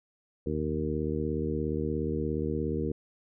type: harmonic tone with a mistuned harmonic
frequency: 77 Hz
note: D#2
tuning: 17 cents flat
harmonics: 1 / 2 / 3 / 4 / 5 / 6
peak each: -35 / -35 / -35 / -35 / -35 / -35 dBFS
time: 0.46-2.92 s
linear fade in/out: 5 ms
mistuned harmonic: 1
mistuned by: +34 cents
effects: none